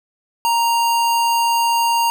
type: tone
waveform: square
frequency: 932.3 Hz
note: A#5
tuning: in tune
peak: -15 dBFS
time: 0.45-2.1 s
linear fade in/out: 0 ms
effects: none